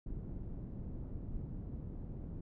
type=low-pass noise; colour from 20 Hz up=pink; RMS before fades=-43 dBFS; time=0.06-2.41 s; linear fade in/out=5 ms; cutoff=240 Hz; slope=12 dB/octave; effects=none